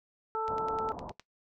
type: harmonic tone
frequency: 441.6 Hz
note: A4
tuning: 6 cents sharp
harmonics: 1 / 2 / 3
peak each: -34 / -34 / -34 dBFS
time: 0.35-0.92 s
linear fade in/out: 0 ms
type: click train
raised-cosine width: 0.2 ms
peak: -28 dBFS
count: 8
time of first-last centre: 0.48-1.196 s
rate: 9.77 Hz
type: low-pass noise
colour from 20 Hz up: white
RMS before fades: -42 dBFS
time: 0.48-1.12 s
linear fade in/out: 10 ms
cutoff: 990 Hz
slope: 48 dB/octave
effects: noise-tail reverb RT60 0.1 s tail -17 dB re dry